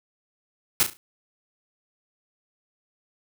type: noise with echo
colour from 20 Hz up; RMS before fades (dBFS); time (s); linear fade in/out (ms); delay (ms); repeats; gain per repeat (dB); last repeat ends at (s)
white; -19; 0.8-0.83; 0; 35; 4; -9; 0.97
effects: none